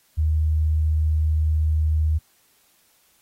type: tone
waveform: sine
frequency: 77.78 Hz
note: D#2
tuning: in tune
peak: -17 dBFS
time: 0.17-2.19 s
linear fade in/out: 20 ms
effects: white hiss -61 dBFS RMS until 3.21 s + AAC 48 kbps